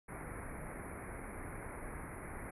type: band-stop noise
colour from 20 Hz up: pink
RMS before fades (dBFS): -45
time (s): 0.08-2.51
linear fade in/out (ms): 10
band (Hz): 2300 to 9900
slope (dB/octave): 96
effects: resampled to 24000 Hz